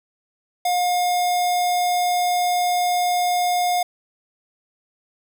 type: tone with notch filter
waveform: square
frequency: 714 Hz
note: F5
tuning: 38 cents sharp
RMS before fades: -20 dBFS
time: 0.65-3.83 s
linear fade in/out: 5 ms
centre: 1600 Hz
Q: 1.1
effects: none